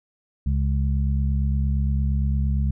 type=harmonic tone; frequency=68.7 Hz; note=C#2; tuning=15 cents flat; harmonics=1 / 2 / 3; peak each=-20 / -26 / -30 dBFS; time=0.46-2.71 s; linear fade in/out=5 ms; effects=none